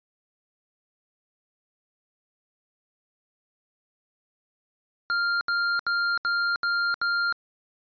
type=tone bursts; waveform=square; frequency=1396.9 Hz; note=F6; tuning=in tune; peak=-23 dBFS; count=6; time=5.1-7.325 s; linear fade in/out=0 ms; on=310 ms; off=73 ms; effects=resampled to 11025 Hz